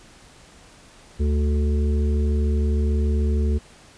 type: harmonic tone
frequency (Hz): 73.42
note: D2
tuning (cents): 0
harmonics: 1 / 3 / 5 / 6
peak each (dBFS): -18 / -28 / -32 / -34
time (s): 1.19-3.59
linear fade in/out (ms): 20
effects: pink hiss -49 dBFS RMS until 3.97 s + resampled to 22050 Hz